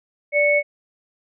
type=tone pair together; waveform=sine; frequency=585.4 / 2210 Hz; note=D5 / C#7; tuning=-6 / -6 cents; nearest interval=octave + major seventh; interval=2300 cents; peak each=-17 dBFS; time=0.32-0.63 s; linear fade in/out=50 ms; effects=none